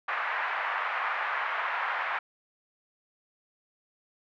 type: band-pass noise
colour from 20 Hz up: pink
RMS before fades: -31 dBFS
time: 0.08-2.19 s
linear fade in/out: 5 ms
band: 860 to 2100 Hz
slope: 24 dB/octave
effects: none